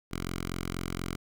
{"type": "tone with notch filter", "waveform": "5% pulse", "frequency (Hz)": 44.17, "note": "F1", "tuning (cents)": 20, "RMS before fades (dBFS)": -35, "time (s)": [0.11, 1.16], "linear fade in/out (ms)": 10, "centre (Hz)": 540, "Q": 1.1, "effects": []}